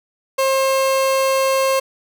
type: tone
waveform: 30% pulse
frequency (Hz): 534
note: C5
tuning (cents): +35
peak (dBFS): -12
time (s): 0.38-1.8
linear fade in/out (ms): 10
effects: none